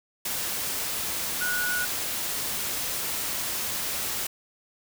sine tone in noise, 1461 Hz, F#6, 22 cents flat, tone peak -26 dBFS, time 1.41-1.85 s, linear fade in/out 5 ms, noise white, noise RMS -30 dBFS, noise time 0.25-4.27 s, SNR +1 dB, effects none

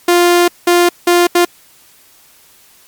sawtooth tone bursts at uneven times, 350 Hz, F4, 4 cents sharp, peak -3 dBFS, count 4, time 0.08-0.48 / 0.67-0.89 / 1.07-1.27 / 1.35-1.45 s, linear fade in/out 5 ms, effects white hiss -46 dBFS RMS until 2.87 s + MP3 96 kbps

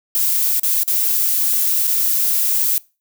violet noise with dropouts, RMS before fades -17 dBFS, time 0.15-2.78 s, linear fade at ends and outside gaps 0 ms, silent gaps 0.596-0.633 / 0.833-0.878 / 1.87-1.876 s, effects noise-tail reverb RT60 0.3 s tail -23 dB re dry

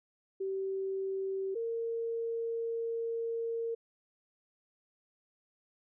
sine tone pair in turn, 385.5 / 459.9 Hz, G4 / A#4, -29 / -23 cents, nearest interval minor third, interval 306 cents, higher second, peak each -32 / -32 dBFS, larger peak neither, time 0.4-1.55 / 1.55-3.75 s, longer second, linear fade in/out 10 ms, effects none

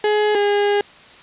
35% pulse tone pair in turn, 421.2 / 408.7 Hz, G#4 / G#4, +24 / -28 cents, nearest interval minor second, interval 52 cents, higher first, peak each -13 dBFS, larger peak neither, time 0.04-0.35 / 0.35-0.81 s, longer second, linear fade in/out 2 ms, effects white hiss -44 dBFS RMS until 1.22 s + resampled to 8000 Hz

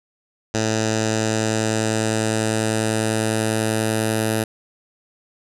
10% pulse tone with low-pass filter sweep, 110.1 Hz, A2, 2 cents sharp, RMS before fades -21 dBFS, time 0.54-4.44 s, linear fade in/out 5 ms, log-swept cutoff 6600 to 11000 Hz, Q 3.1, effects none

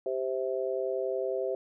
sine chord, C major, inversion second, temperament just, 392.4 / 523.3 / 654.1 Hz, G4 / C5 / E5, +2 / 0 / -14 cents, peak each -32 / -32 / -35 dBFS, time 0.06-1.55 s, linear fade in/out 2 ms, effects none

